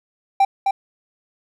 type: tone with echo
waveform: triangle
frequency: 784 Hz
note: G5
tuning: in tune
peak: -9 dBFS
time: 0.4-0.45 s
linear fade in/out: 5 ms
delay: 260 ms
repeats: 1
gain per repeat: -4 dB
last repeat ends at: 0.71 s
effects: none